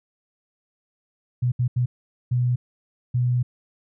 sine tone bursts at uneven times, 123.47 Hz, B2, in tune, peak -18 dBFS, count 5, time 1.42-1.52 / 1.59-1.68 / 1.76-1.86 / 2.31-2.56 / 3.14-3.43 s, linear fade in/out 10 ms, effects none

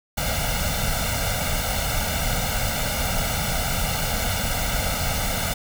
pink noise with comb filter, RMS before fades -24 dBFS, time 0.17-5.54 s, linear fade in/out 10 ms, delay 1.4 ms, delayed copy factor +0.9, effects none

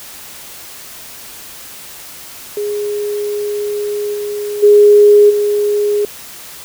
sine tone with level steps, 414 Hz, G#4, 5 cents flat, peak -16 / -18 / -3 / -11 dBFS, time 2.57-6.05 s, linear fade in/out 2 ms, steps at 4.13 / 4.62 / 5.29 s, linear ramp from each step 20 ms, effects white hiss -33 dBFS RMS until 6.64 s

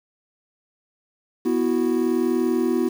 triangle chord, B suspended fourth, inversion none, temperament equal, 246.9 / 329.6 / 370 Hz, B3 / E4 / F#4, 0 / 0 / 0 cents, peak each -21 dBFS, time 1.45-2.89 s, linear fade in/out 10 ms, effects 7-bit

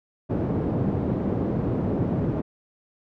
pink band-pass noise, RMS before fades -25 dBFS, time 0.29-2.42 s, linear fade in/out 20 ms, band 110 to 410 Hz, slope 12 dB/octave, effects none

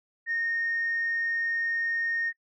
sine tone, 1845 Hz, A#6, 18 cents flat, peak -25 dBFS, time 0.26-2.33 s, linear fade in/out 50 ms, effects noise-tail reverb RT60 0.1 s tail -21 dB re dry + tanh soft clip ceiling -21 dBFS

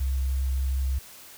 sine tone, 66.2 Hz, C2, 21 cents sharp, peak -22 dBFS, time 0-0.99 s, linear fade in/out 10 ms, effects tanh soft clip ceiling -19 dBFS + white hiss -47 dBFS RMS until 1.37 s

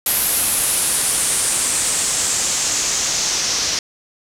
white noise with low-pass filter sweep, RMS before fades -19 dBFS, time 0.06-3.79 s, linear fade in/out 2 ms, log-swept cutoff 12000 to 5600 Hz, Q 3.3, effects none

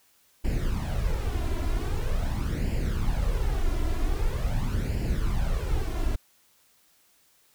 brown noise with flanger, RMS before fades -26 dBFS, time 0.44-6.16 s, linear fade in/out 10 ms, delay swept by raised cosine 0.4 to 3 ms, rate 0.44 Hz, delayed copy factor +0.65, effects white hiss -63 dBFS RMS until 7.54 s

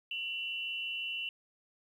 sine tone pair together, 2723 / 2948 Hz, F7 / F#7, -44 / -7 cents, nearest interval minor second, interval 137 cents, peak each -37 / -38 dBFS, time 0.11-1.29 s, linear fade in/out 2 ms, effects 11-bit

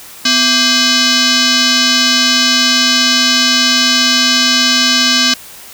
sine tone with frequency modulation, 666 Hz, E5, 18 cents sharp, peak -7 dBFS, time 0.25-5.34 s, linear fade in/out 5 ms, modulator 917 Hz, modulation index 5.8, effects tanh soft clip ceiling -3 dBFS + white hiss -34 dBFS RMS until 5.73 s

